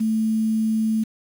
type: tone with quantisation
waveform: sine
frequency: 220 Hz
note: A3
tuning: in tune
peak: -18 dBFS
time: 0-1.04 s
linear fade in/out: 10 ms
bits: 7
effects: none